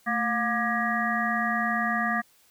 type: harmonic tone with a mistuned harmonic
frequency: 237.5 Hz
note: A#3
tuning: 33 cents sharp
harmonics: 1 / 3 / 5 / 7 / 8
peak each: -30 / -30 / -30 / -30 / -30 dBFS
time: 0.06-2.22 s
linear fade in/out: 20 ms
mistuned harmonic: 1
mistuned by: -110 cents
effects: white hiss -61 dBFS RMS until 2.5 s